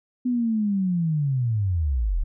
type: linear sweep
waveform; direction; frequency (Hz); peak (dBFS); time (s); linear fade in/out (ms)
sine; down; 252.6 to 33.39; -20; 0.25-2.24; 10
effects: none